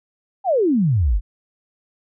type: exponential sweep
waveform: sine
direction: down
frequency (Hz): 830.6 to 41.2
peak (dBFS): -14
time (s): 0.44-1.21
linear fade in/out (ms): 50
effects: none